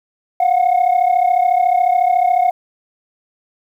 sine tone pair together, 706 / 740 Hz, F5 / F#5, +19 / 0 cents, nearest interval minor second, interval 81 cents, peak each -12 dBFS, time 0.4-2.51 s, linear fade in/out 5 ms, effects tanh soft clip ceiling -8 dBFS + 8-bit

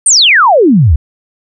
sine exponential sweep, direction down, 9300 to 64.5 Hz, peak -3 dBFS, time 0.06-0.96 s, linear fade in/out 5 ms, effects none

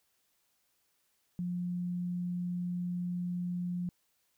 sine tone, 177.2 Hz, F3, 25 cents sharp, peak -32 dBFS, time 1.39-3.89 s, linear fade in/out 0 ms, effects white hiss -75 dBFS RMS until 4.37 s

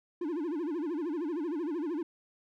triangle tone with vibrato, 320 Hz, D#4, 49 cents sharp, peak -29 dBFS, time 0.21-2.03 s, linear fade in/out 5 ms, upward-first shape sine, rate 13 Hz, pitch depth 200 cents each way, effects none

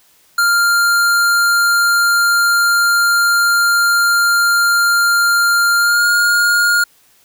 square tone with pitch glide, 1396.9 to 1421.3 Hz, F6 to F6, 0 to +30 cents, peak -11 dBFS, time 0.38-6.84 s, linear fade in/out 5 ms, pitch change +30 cents, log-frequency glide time 5.78-6.06 s, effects white hiss -52 dBFS RMS until 7.24 s

